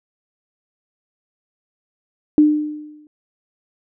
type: tone with exponential decay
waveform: sine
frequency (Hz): 301.2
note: D4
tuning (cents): +44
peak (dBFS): -6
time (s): 2.38-3.07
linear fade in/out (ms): 1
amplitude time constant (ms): 150
effects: none